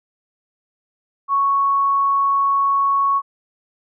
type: tone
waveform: sine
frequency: 1108.7 Hz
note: C#6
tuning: in tune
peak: -14 dBFS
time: 1.28-3.22 s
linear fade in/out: 50 ms
effects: none